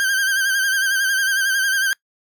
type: tone with vibrato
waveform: 40% pulse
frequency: 1574 Hz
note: G6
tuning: 7 cents sharp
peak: -16 dBFS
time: 0-1.93 s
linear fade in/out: 0 ms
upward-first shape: sine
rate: 11 Hz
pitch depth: 53 cents each way
effects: noise-tail reverb RT60 0.1 s tail -23 dB re dry